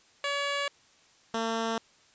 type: tone pair in turn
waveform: 10% pulse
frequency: 567 / 226.5 Hz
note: C#5 / A#3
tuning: +39 / -50 cents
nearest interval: octave + major third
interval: 1589 cents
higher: first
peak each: -20 dBFS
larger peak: neither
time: 0.24-0.68 / 1.34-1.78 s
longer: neither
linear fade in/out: 2 ms
effects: white hiss -61 dBFS RMS until 2.14 s + resampled to 16000 Hz